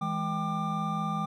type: tone cluster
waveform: triangle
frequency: 163.1 / 207.8 / 784 / 1194 Hz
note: E3 / G#3 / G5 / D6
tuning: -18 / +1 / 0 / +28 cents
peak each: -31 / -32 / -34 / -31 dBFS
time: 0.01-1.26 s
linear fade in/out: 10 ms
effects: none